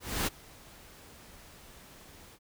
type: noise with ADSR envelope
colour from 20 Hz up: pink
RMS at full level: -29 dBFS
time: 0-2.39 s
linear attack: 270 ms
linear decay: 21 ms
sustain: -24 dB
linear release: 56 ms
effects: none